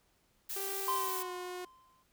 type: noise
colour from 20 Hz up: blue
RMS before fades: -39 dBFS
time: 0.49-1.23 s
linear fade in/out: 10 ms
type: tone with pitch glide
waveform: sawtooth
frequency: 392 to 361.5 Hz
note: G4 to F#4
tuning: 0 to -40 cents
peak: -36 dBFS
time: 0.56-1.65 s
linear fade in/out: 5 ms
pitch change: -140 cents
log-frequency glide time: 0.93-1.32 s
type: tone with exponential decay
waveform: triangle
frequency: 1038 Hz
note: C6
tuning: 14 cents flat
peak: -27 dBFS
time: 0.88-2.03 s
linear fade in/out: 2 ms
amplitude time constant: 250 ms
effects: pink hiss -72 dBFS RMS until 2.12 s